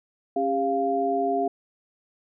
sine tone cluster, 273.5 / 400.8 / 696 Hz, C#4 / G4 / F5, -23 / +38 / -6 cents, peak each -29 / -26 / -24 dBFS, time 0.36-1.48 s, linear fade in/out 5 ms, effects none

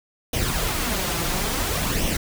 pink noise with flanger, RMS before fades -24 dBFS, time 0.33-2.17 s, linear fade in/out 5 ms, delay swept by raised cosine 0.33 to 5.93 ms, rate 0.58 Hz, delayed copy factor +0.55, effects none

